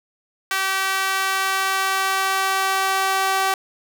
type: tone with high-pass filter sweep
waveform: sawtooth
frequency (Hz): 384.6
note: G4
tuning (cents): -33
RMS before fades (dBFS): -21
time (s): 0.51-3.54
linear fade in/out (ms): 2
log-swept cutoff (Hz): 1400 to 860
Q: 1.5
effects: none